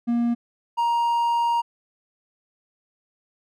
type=tone pair in turn; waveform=triangle; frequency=236.6 / 939.3 Hz; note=A#3 / A#5; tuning=+26 / +13 cents; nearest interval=2 octaves; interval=2387 cents; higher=second; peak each=-17 dBFS; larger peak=neither; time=0.07-0.35 / 0.77-1.62 s; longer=second; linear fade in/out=20 ms; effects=none